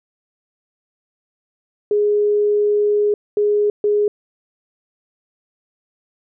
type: tone bursts at uneven times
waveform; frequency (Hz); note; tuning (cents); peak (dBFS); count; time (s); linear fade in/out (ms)
sine; 415.3; G#4; 0; -13; 3; 1.91-3.14 / 3.37-3.7 / 3.84-4.08; 2
effects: none